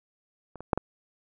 clicks, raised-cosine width 1 ms, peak -28 / -25 / -7 / -13 dBFS, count 4, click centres 0.557 / 0.606 / 0.732 / 0.776 s, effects none

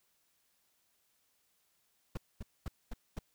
brown noise bursts, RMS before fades -38 dBFS, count 5, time 2.15-3.19 s, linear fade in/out 5 ms, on 24 ms, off 230 ms, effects white hiss -75 dBFS RMS until 3.34 s

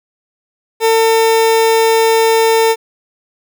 30% pulse tone, 450 Hz, A4, 39 cents sharp, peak -6 dBFS, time 0.8-2.76 s, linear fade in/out 50 ms, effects none

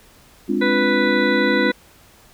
sine chord, D half-diminished seventh, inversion second, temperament equal, 207.7 / 261.6 / 293.7 / 349.2 Hz, Ab3 / C4 / D4 / F4, 0 / 0 / 0 / 0 cents, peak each -23 dBFS, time 0.48-1.72 s, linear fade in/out 20 ms
harmonic tone, 493.9 Hz, B4, in tune, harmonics 1 / 2 / 3 / 4 / 5 / 7 / 8, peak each -21 / -28 / -23 / -23 / -35 / -35 / -29 dBFS, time 0.61-1.72 s, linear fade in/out 10 ms
effects pink hiss -50 dBFS RMS until 2.33 s

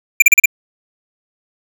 square tone bursts, 2377 Hz, D7, 20 cents sharp, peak -3 dBFS, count 5, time 0.2-0.458 s, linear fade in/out 5 ms, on 22 ms, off 37 ms, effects none

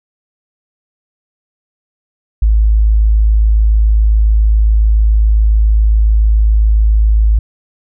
sine tone, 53.6 Hz, A1, 45 cents flat, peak -6 dBFS, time 2.42-7.39 s, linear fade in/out 5 ms, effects none

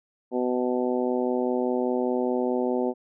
harmonic tone, 124.9 Hz, B2, 20 cents sharp, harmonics 2 / 3 / 4 / 5 / 6 / 7, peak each -27 / -27 / -29 / -33 / -36 / -36 dBFS, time 0.31-2.94 s, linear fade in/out 50 ms, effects none

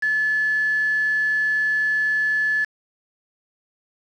sine tone with quantisation, 1726 Hz, A6, 34 cents flat, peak -18 dBFS, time 0.02-2.65 s, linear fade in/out 10 ms, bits 5, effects low-pass 4000 Hz 12 dB/octave

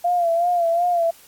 sine tone with vibrato, 689 Hz, F5, 24 cents flat, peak -16 dBFS, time 0.04-1.11 s, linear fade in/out 10 ms, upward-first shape sine, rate 2.7 Hz, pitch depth 59 cents each way, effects white hiss -49 dBFS RMS until 1.27 s + AAC 64 kbps

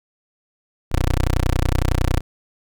15% pulse tone, 30.87 Hz, B0, in tune, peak -10 dBFS, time 0.91-2.21 s, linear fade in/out 20 ms, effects none

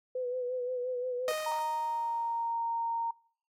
sine tone with vibrato, 499.9 Hz, B4, 21 cents sharp, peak -31 dBFS, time 0.15-1.32 s, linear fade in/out 5 ms, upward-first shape sine, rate 5.7 Hz, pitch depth 39 cents each way
sawtooth tone with exponential decay, 621 Hz, D#5, 3 cents flat, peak -26 dBFS, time 1.28-2.53 s, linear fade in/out 1 ms, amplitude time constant 270 ms
sine tone with pitch glide, 930 to 924.1 Hz, A#5 to A#5, -4 to -15 cents, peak -30 dBFS, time 1.46-3.11 s, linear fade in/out 5 ms, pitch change -11 cents, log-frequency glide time 1.95-2.9 s
effects noise-tail reverb RT60 0.6 s tail -26 dB re dry + AAC 48 kbps

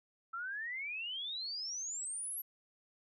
sine exponential sweep, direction up, 1318.5 to 11840 Hz, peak -38 dBFS, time 0.33-2.42 s, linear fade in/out 10 ms, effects none

